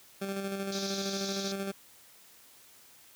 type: tone with tremolo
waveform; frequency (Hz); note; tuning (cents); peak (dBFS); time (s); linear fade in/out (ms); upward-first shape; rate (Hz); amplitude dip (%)
20% pulse; 196; G3; 0; -27; 0.21-1.72; 10; square; 13; 35
type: band-pass noise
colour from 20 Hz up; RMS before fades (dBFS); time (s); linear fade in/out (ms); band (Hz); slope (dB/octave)
pink; -39; 0.72-1.52; 2; 3400 to 6600; 96
effects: white hiss -57 dBFS RMS until 3.15 s + high-pass 60 Hz 12 dB/octave